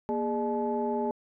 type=tone cluster; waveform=sine; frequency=237 / 412.3 / 603 / 861 Hz; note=A#3 / G#4 / D5 / A5; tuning=+29 / -13 / +46 / -38 cents; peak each=-31 / -30 / -35 / -32 dBFS; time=0.09-1.11 s; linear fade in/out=0 ms; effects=tanh soft clip ceiling -17 dBFS